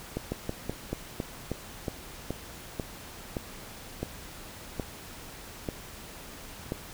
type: slowing click train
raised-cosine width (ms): 2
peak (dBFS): -17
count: 15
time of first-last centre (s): 0.17-6.721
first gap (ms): 150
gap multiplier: 1.16
effects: pink hiss -45 dBFS RMS until 6.93 s